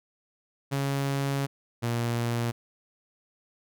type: tone pair in turn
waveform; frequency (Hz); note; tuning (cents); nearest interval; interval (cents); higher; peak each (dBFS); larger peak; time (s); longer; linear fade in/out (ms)
sawtooth; 138.59 / 118.06; C#3 / A#2; 0 / +22; minor third; 278; first; -22; neither; 0.71-1.47 / 1.82-2.52; first; 20
effects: none